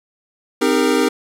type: chord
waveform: square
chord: C minor seventh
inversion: none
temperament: equal with one note detuned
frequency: 261.6 / 311.1 / 402.3 / 466.2 Hz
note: C4 / Eb4 / G4 / Bb4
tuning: 0 / 0 / +45 / 0 cents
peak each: -20 dBFS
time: 0.61-1.09 s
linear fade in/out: 10 ms
effects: low-pass 12000 Hz 12 dB/octave + 8-bit